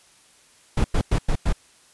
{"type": "noise bursts", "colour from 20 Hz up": "brown", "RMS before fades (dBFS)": -19, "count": 5, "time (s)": [0.77, 1.527], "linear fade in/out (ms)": 5, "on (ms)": 73, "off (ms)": 98, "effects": ["white hiss -55 dBFS RMS until 1.93 s", "resampled to 24000 Hz"]}